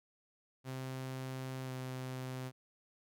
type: tone with pitch glide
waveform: sawtooth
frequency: 130.81 to 129.16 Hz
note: C3 to C3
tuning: 0 to -22 cents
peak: -36 dBFS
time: 0.64-2.52 s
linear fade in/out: 50 ms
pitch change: -22 cents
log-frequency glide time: 1.63-1.72 s
effects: none